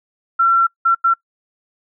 sine tone bursts at uneven times, 1357 Hz, E6, 50 cents sharp, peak -10 dBFS, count 3, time 0.39-0.67 / 0.85-0.95 / 1.04-1.14 s, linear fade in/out 10 ms, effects noise-tail reverb RT60 0.1 s tail -23 dB re dry

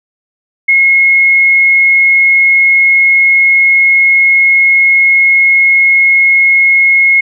sine tone, 2165 Hz, C#7, 41 cents flat, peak -4 dBFS, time 0.68-7.21 s, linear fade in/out 10 ms, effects none

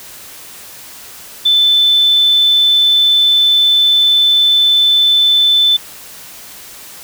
sine tone, 3520 Hz, A7, in tune, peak -7 dBFS, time 1.45-5.77 s, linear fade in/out 10 ms, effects white hiss -34 dBFS RMS until 7.03 s

